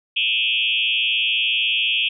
sine tone with frequency modulation, 2928 Hz, F#7, 19 cents flat, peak -17 dBFS, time 0.16-2.09 s, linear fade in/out 10 ms, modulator 114 Hz, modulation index 3.8, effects none

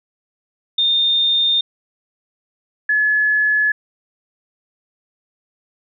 sine tone pair in turn, 3636 / 1708.1 Hz, A#7 / G#6, -44 / +48 cents, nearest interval octave + minor second, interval 1308 cents, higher first, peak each -13 dBFS, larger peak neither, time 0.78-1.61 / 2.89-3.72 s, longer neither, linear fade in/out 5 ms, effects none

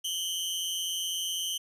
sawtooth tone pair together, 2960 / 3136 Hz, F#7 / G7, 0 / 0 cents, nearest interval minor second, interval 100 cents, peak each -31 / -29 dBFS, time 0.04-1.58 s, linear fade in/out 10 ms, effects resampled to 32000 Hz

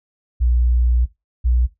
sine tone pair in turn, 60.3 / 60.72 Hz, B1 / B1, -41 / -29 cents, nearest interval unison, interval 12 cents, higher second, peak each -13 dBFS, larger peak neither, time 0.4-1.06 / 1.44-1.67 s, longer first, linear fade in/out 20 ms, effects noise-tail reverb RT60 0.2 s tail -17 dB re dry

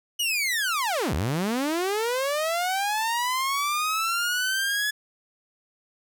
sawtooth linear two-way sweep, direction down then up, 2960 to 65.41 to 1709 Hz, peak -20 dBFS, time 0.19-4.91 s, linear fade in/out 10 ms, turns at 1.14 s, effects none

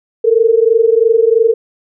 sine tone pair together, 443.2 / 466.2 Hz, A4 / A#4, +13 / 0 cents, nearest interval minor second, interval 87 cents, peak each -10 dBFS, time 0.24-1.54 s, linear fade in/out 10 ms, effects none

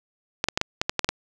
clicks, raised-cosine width 0.2 ms, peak -4 dBFS, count 9, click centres 0.441 / 0.486 / 0.575 / 0.614 / 0.815 / 0.895 / 0.993 / 1.045 / 1.09 s, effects none

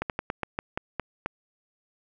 slowing click train, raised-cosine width 0.5 ms, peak -13 dBFS, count 9, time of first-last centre 0.02-1.26 s, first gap 78 ms, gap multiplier 1.19, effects none

